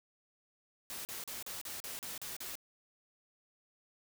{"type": "noise bursts", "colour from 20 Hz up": "white", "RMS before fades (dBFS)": -43, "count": 9, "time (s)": [0.9, 2.554], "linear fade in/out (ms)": 0, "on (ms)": 150, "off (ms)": 38, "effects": []}